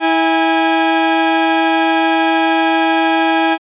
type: tone pair together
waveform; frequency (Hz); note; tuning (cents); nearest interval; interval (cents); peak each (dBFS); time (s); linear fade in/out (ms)
sawtooth; 325.3 / 819.7; E4 / G#5; -23 / -23; octave + major third; 1600; -10; 0-3.58; 50
effects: resampled to 8000 Hz